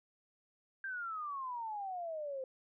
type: exponential sweep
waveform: sine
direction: down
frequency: 1599 to 515 Hz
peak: -38 dBFS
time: 0.84-2.44 s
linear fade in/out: 2 ms
effects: none